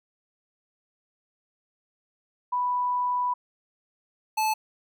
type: tone pair in turn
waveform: sine / square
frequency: 987.8 / 869.3 Hz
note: B5 / A5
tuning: 0 / -21 cents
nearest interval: major second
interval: 221 cents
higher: first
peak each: -23 dBFS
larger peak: neither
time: 2.52-3.34 / 4.37-4.54 s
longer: first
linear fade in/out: 10 ms
effects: none